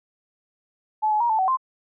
sine tone with pitch steps, 861 / 850 / 947 / 877 / 756 / 1046 Hz, A5 / G#5 / A#5 / A5 / F#5 / C6, -38 / +40 / +27 / -6 / +37 / -1 cents, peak -18 dBFS, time 1.02-1.572 s, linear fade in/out 20 ms, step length 92 ms, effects none

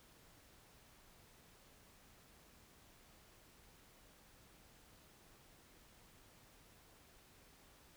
silence, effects pink hiss -65 dBFS RMS until 7.96 s

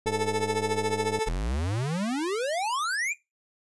30% pulse tone with tremolo, 440 Hz, A4, in tune, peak -19 dBFS, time 0.06-1.29 s, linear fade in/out 10 ms, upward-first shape triangle, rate 14 Hz, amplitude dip 85%
click train, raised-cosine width 2 ms, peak -23 dBFS, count 116, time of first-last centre 0.06-1.187 s, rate 102 Hz
square exponential sweep, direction up, 36.71 to 2500 Hz, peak -27 dBFS, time 1.26-3.14 s, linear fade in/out 20 ms
effects noise-tail reverb RT60 0.2 s tail -18 dB re dry + resampled to 24000 Hz

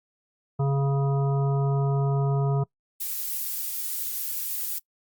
harmonic tone, 138.59 Hz, C#3, in tune, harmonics 1 / 3 / 5 / 7 / 9, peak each -21 / -31 / -35 / -38 / -40 dBFS, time 0.59-2.64 s, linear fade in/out 10 ms
violet noise, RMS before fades -30 dBFS, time 3-4.79 s, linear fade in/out 10 ms
effects noise-tail reverb RT60 0.1 s tail -24 dB re dry + Opus 32 kbps

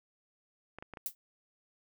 clicks, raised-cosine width 0.5 ms, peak -29 dBFS, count 4, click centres 0.786 / 0.825 / 0.937 / 0.972 s
violet noise with exponential decay, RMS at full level -31 dBFS, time 1.06-1.15 s, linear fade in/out 1 ms, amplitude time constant 18 ms
effects none

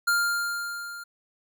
square tone with level ramp, 1400 Hz, F6, 4 cents sharp, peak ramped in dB -20 to -38 dBFS, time 0.07-1.04 s, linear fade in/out 10 ms, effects none

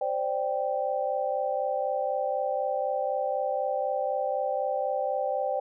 sine chord, C suspended second, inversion none, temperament equal, 523.3 / 587.3 / 784 Hz, C5 / D5 / G5, 0 / 0 / 0 cents, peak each -30 dBFS, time 0.01-5.6 s, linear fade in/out 5 ms, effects none

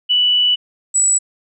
sine tone pair in turn, 2962 / 7862 Hz, F#7 / B8, +1 / -9 cents, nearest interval octave + perfect fourth, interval 1690 cents, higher second, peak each -11 / -11 dBFS, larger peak neither, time 0.09-0.56 / 0.94-1.19 s, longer first, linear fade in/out 20 ms, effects none

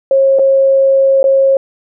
sine tone with dropouts, 541 Hz, C#5, 42 cents flat, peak -6 dBFS, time 0.11-1.57 s, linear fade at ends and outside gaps 2 ms, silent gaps 0.388-0.393 / 1.23-1.241 s, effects none

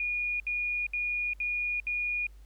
sine tone bursts, 2442 Hz, D#7, 33 cents flat, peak -28 dBFS, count 5, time 0-2.268 s, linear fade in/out 2 ms, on 400 ms, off 67 ms, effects added 50 Hz sine -48 dBFS peak until 2.45 s + pink hiss -67 dBFS RMS until 2.45 s

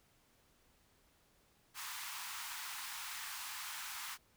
pink high-pass noise, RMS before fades -45 dBFS, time 1.74-4.18 s, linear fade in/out 50 ms, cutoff 890 Hz, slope 48 dB/octave, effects pink hiss -71 dBFS RMS until 4.36 s

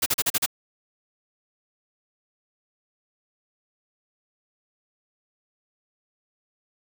white noise bursts, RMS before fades -22 dBFS, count 6, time 0.02-0.462 s, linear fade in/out 10 ms, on 42 ms, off 38 ms, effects none

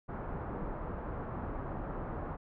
pink low-pass noise, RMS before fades -39 dBFS, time 0.08-2.37 s, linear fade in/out 20 ms, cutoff 1300 Hz, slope 24 dB/octave, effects none

